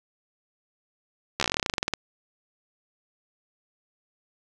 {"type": "slowing click train", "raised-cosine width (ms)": 0.2, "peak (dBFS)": -7, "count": 19, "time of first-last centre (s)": [1.4, 1.937], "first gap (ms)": 13, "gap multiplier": 1.09, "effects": []}